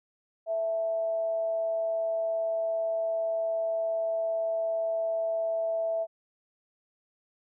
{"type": "tone with amplitude modulation", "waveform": "sine", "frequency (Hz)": 659.3, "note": "E5", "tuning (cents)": 0, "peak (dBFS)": -25, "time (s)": [0.46, 6.07], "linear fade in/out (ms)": 50, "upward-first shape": "sine", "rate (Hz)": 218, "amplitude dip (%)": 25, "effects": []}